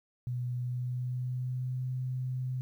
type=tone with pitch glide; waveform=sine; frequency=123.47 to 127.97 Hz; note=B2 to C3; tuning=0 to -38 cents; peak=-31 dBFS; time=0.27-2.61 s; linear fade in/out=0 ms; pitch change=+62 cents; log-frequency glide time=0.56-1.87 s; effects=11-bit